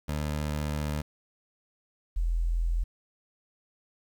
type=tone pair in turn; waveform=20% pulse / sine; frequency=74.9 / 42.04 Hz; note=D2 / E1; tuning=+35 / +35 cents; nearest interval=minor seventh; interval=1000 cents; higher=first; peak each=-24 dBFS; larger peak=neither; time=0.08-1.02 / 2.16-2.84 s; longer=first; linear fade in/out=10 ms; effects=10-bit